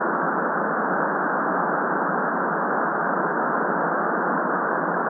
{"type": "band-pass noise", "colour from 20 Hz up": "white", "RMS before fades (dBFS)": -23, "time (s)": [0, 5.09], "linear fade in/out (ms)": 10, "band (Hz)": [160, 1600], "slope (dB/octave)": 96, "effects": []}